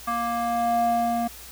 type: tone with band-pass filter sweep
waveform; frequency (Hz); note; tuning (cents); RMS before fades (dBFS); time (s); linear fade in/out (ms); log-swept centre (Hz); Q
square; 234.7; A#3; +12; -24; 0.07-1.28; 10; 1100 to 540; 3.4
effects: added 60 Hz sine -48 dBFS peak until 1.51 s + white hiss -43 dBFS RMS until 1.51 s